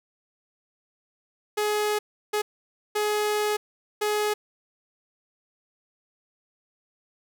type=tone bursts at uneven times; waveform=sawtooth; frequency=420.6 Hz; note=G#4; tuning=22 cents sharp; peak=-19 dBFS; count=4; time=1.57-1.99 / 2.33-2.42 / 2.95-3.57 / 4.01-4.34 s; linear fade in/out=10 ms; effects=none